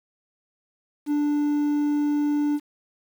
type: tone with quantisation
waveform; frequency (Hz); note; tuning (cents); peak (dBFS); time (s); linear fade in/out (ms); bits
triangle; 293.7; D4; 0; -18; 1.06-2.6; 50; 8
effects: none